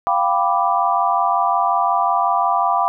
sine chord, G dominant seventh, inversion third, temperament equal, 698.5 / 784 / 987.8 / 1174.7 Hz, F5 / G5 / B5 / D6, 0 / 0 / 0 / 0 cents, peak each -20 dBFS, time 0.07-2.88 s, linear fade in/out 0 ms, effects none

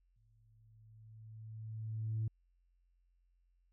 sine tone with exponential growth, 110.2 Hz, A2, 3 cents sharp, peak -31 dBFS, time 0.16-2.28 s, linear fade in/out 5 ms, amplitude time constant 460 ms, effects tanh soft clip ceiling -30 dBFS + added 44 Hz sine -70 dBFS peak until 3.72 s

